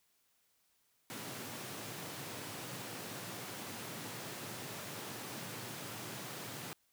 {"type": "high-pass noise", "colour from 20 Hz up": "pink", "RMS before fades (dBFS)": -45, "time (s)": [1.1, 6.73], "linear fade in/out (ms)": 0, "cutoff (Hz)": 100, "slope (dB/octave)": 96, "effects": ["white hiss -75 dBFS RMS until 6.92 s"]}